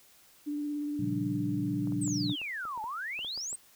sine tone with vibrato, 293.7 Hz, D4, in tune, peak -31 dBFS, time 0.46-2.36 s, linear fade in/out 20 ms, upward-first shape sine, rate 17 Hz, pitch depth 15 cents each way
sine chord, G half-diminished seventh, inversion first, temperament equal, 116.54 / 138.59 / 174.61 / 196 Hz, Bb2 / Db3 / F3 / G3, 0 / 0 / 0 / 0 cents, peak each -36 / -38 / -37 / -37 dBFS, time 0.99-2.33 s, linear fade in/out 5 ms
clicks, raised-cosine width 1 ms, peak -35 dBFS, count 12, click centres 1.873 / 1.922 / 2.078 / 2.296 / 2.416 / 2.653 / 2.776 / 2.841 / 3.191 / 3.247 / 3.376 / 3.529 s
sine exponential two-way sweep, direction down then up, 8630 to 830 to 8630 Hz, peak -34 dBFS, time 2.01-3.56 s, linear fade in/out 10 ms, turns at 2.82 s
effects white hiss -60 dBFS RMS until 3.75 s

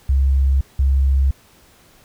sine tone pair in turn, 67.6 / 67.6 Hz, C#2 / C#2, -43 / -43 cents, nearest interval unison, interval 0 cents, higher neither, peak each -12 dBFS, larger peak neither, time 0.09-0.61 / 0.79-1.31 s, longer neither, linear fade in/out 5 ms, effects pink hiss -51 dBFS RMS until 2.04 s

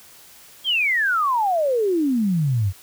sine exponential sweep, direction down, 3322 to 90.1 Hz, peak -17 dBFS, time 0.64-2.73 s, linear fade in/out 50 ms, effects white hiss -47 dBFS RMS until 2.82 s

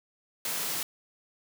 white high-pass noise, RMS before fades -32 dBFS, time 0.45-0.83 s, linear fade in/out 2 ms, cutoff 120 Hz, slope 48 dB/octave, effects none

